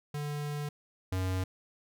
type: tone pair in turn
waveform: square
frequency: 146.9 / 93.13 Hz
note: D3 / F#2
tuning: +1 / +12 cents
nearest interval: minor sixth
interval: 789 cents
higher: first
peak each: -34 / -30 dBFS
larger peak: second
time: 0.14-0.69 / 1.12-1.44 s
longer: first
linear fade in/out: 5 ms
effects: none